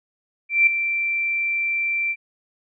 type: tone with ADSR envelope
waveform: sine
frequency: 2349 Hz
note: D7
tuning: in tune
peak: -10 dBFS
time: 0.49-2.16 s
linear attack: 180 ms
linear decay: 3 ms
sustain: -10 dB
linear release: 53 ms
effects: none